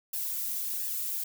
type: noise with flanger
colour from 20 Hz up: violet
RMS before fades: -33 dBFS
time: 0.13-1.24 s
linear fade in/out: 5 ms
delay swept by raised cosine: 1.1 to 3.7 ms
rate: 1.4 Hz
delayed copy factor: +0.85
effects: none